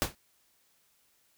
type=noise with exponential decay; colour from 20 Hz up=pink; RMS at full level=-24 dBFS; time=0.02-0.15 s; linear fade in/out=0 ms; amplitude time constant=28 ms; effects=white hiss -69 dBFS RMS until 1.37 s